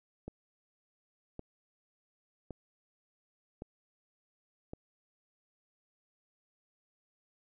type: click train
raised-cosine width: 2 ms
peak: -28 dBFS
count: 5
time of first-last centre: 0.28-4.734 s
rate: 0.898 Hz
effects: none